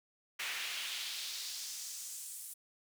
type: noise with high-pass filter sweep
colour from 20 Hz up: brown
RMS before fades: -42 dBFS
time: 0.39-2.54 s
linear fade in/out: 10 ms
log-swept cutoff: 2100 to 10000 Hz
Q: 1.7
effects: none